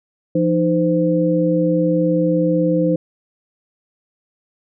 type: tone cluster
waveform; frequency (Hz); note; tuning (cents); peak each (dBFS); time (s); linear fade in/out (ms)
sine; 171.1 / 309.5 / 513; F3 / D#4 / C5; -35 / -9 / -34; -18; 0.35-2.96; 5
effects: none